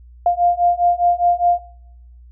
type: beating tone pair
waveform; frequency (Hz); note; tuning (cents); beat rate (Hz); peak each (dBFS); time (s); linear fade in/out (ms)
sine; 698.5 / 703.4; F5 / F5; 0 / +12; 4.9; -16; 0.26-1.59; 2
effects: noise-tail reverb RT60 0.8 s tail -21 dB re dry + added 60 Hz sine -40 dBFS peak until 2.31 s